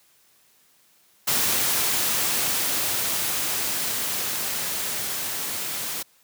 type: noise with level ramp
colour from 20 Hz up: white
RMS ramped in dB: -22 to -30 dBFS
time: 1.27-6.03 s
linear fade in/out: 10 ms
effects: white hiss -60 dBFS RMS until 6.23 s + high-pass 80 Hz 12 dB/octave